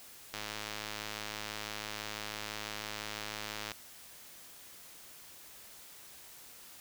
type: click train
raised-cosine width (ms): 0.2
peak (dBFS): -21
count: 359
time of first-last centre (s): 0.34-3.717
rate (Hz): 106
effects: white hiss -53 dBFS RMS until 6.8 s